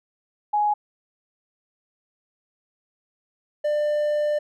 sine / triangle tone pair in turn, 835 / 595.7 Hz, G#5 / D5, +9 / +24 cents, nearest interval tritone, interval 585 cents, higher first, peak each -18 / -18 dBFS, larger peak neither, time 0.53-0.74 / 3.64-4.39 s, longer second, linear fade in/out 10 ms, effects none

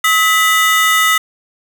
35% pulse ring-modulated tone, 1634 Hz, G#6, 29 cents flat, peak -5 dBFS, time 0.04-1.18 s, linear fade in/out 5 ms, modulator 353 Hz, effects none

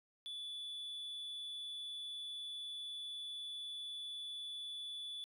sine tone, 3456 Hz, A7, 32 cents flat, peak -40 dBFS, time 0.26-5.24 s, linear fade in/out 0 ms, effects tanh soft clip ceiling -42 dBFS

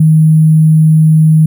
sine tone with sample-and-hold, 157.2 Hz, D#3, 18 cents sharp, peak -3 dBFS, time 0-1.46 s, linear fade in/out 5 ms, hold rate 11025 Hz, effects none

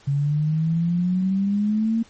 sine exponential sweep, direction up, 138.59 to 230 Hz, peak -18 dBFS, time 0.07-2.03 s, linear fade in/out 10 ms, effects pink hiss -52 dBFS RMS until 2.09 s + MP3 32 kbps

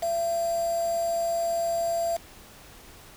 sine tone with quantisation, 675 Hz, E5, 41 cents sharp, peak -24 dBFS, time 0.02-2.17 s, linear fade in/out 10 ms, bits 6, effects pink hiss -49 dBFS RMS until 3.16 s

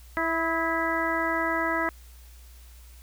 harmonic tone with a mistuned harmonic, 329 Hz, E4, 3 cents flat, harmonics 1 / 2 / 3 / 4 / 5 / 6, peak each -31 / -31 / -31 / -31 / -31 / -31 dBFS, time 0.17-1.89 s, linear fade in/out 0 ms, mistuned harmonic 4, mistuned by -35 cents, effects added 60 Hz sine -46 dBFS peak until 3.02 s + white hiss -56 dBFS RMS until 3.02 s

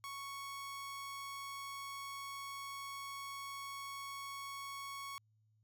sawtooth tone, 1108.7 Hz, C#6, in tune, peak -40 dBFS, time 0.04-5.18 s, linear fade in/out 0 ms, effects added 108 Hz sine -70 dBFS peak until 5.63 s

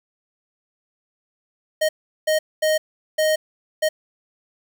square tone bursts at uneven times, 622.3 Hz, D#5, in tune, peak -17 dBFS, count 5, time 1.81-1.89 / 2.27-2.39 / 2.62-2.78 / 3.18-3.36 / 3.82-3.89 s, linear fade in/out 10 ms, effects 9-bit

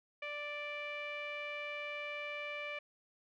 sawtooth tone with low-pass filter, 587.3 Hz, D5, in tune, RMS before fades -42 dBFS, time 0.22-2.79 s, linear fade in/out 5 ms, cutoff 2500 Hz, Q 7.1, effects none

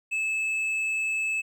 triangle tone with hard clipping, 2609 Hz, E7, 18 cents flat, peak -26 dBFS, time 0.11-1.42 s, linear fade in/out 20 ms, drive 7 dB, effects none

